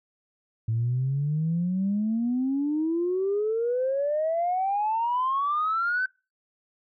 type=exponential sweep; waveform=sine; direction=up; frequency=110 to 1540 Hz; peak=-22 dBFS; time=0.68-6.06 s; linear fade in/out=5 ms; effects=noise-tail reverb RT60 0.3 s tail -24 dB re dry + tanh soft clip ceiling -18 dBFS